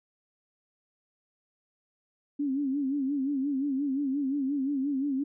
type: tone with vibrato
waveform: sine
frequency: 276.4 Hz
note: C#4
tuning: 5 cents flat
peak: -26 dBFS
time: 2.39-5.24 s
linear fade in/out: 10 ms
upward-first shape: sine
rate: 5.7 Hz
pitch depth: 98 cents each way
effects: none